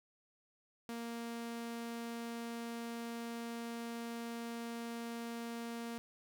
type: tone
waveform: sawtooth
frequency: 233.1 Hz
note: A#3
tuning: in tune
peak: -37 dBFS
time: 0.89-5.98 s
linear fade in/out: 0 ms
effects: none